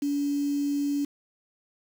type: tone with quantisation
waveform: sine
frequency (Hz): 285.6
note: D4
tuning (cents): -48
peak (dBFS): -24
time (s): 0.02-1.05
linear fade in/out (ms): 5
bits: 7
effects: none